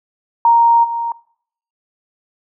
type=tone with level steps; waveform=sine; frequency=932.3 Hz; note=A#5; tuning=in tune; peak=-7 / -17 dBFS; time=0.45-1.12 s; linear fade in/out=2 ms; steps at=0.83 s; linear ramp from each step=20 ms; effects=noise-tail reverb RT60 0.6 s tail -21 dB re dry